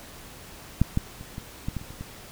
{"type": "clicks", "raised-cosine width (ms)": 5, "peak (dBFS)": [-6, -10, -27, -22, -16, -17, -29, -30, -22], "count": 9, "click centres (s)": [0.816, 0.974, 1.211, 1.381, 1.685, 1.767, 1.814, 1.906, 2.01], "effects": ["pink hiss -45 dBFS RMS until 2.31 s"]}